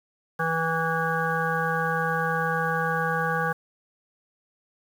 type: harmonic tone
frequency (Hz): 163.3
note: E3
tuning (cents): -16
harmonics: 1 / 3 / 5 / 7 / 9 / 10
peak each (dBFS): -30 / -30 / -30 / -30 / -30 / -30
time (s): 0.39-3.53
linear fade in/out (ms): 10
effects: 8-bit